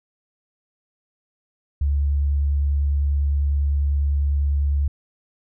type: tone with vibrato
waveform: sine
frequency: 71.2 Hz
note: C#2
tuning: 47 cents sharp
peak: -17 dBFS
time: 1.81-4.88 s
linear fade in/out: 5 ms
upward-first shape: square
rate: 10 Hz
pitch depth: 8 cents each way
effects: none